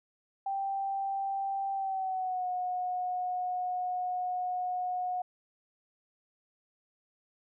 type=tone with pitch glide; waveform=sine; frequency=784 to 727.3 Hz; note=G5 to F#5; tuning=0 to -30 cents; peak=-30 dBFS; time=0.46-5.22 s; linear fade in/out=5 ms; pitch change=-130 cents; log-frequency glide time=1.73-2.47 s; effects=none